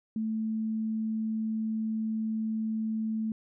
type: tone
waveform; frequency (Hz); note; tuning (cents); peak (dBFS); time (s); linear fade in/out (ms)
sine; 220; A3; 0; -28; 0.16-3.32; 2
effects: none